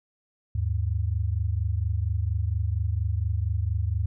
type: tone pair together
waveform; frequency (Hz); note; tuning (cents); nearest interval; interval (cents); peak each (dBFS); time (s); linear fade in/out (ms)
sine; 77.8 / 102.1; D#2 / G#2; 0 / -29; perfect fourth; 471; -26; 0.55-4.06; 5
effects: none